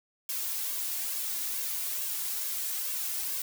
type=noise with flanger; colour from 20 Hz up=blue; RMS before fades=-33 dBFS; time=0.29-3.42 s; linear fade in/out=2 ms; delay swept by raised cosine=1.8 to 2.9 ms; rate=2.3 Hz; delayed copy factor=+0.7; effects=none